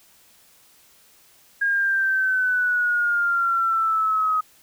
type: exponential sweep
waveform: sine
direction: down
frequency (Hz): 1629 to 1259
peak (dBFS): -18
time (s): 1.61-4.41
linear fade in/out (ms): 10
effects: white hiss -55 dBFS RMS until 4.62 s